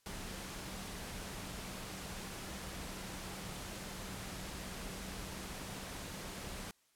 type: tone in noise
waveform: sine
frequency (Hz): 190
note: F#3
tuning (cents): +46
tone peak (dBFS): -52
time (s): 0.06-6.71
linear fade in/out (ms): 0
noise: pink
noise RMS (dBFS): -45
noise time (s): 0.06-6.71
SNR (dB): -10
effects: white hiss -73 dBFS RMS until 6.95 s + low-pass 12000 Hz 12 dB/octave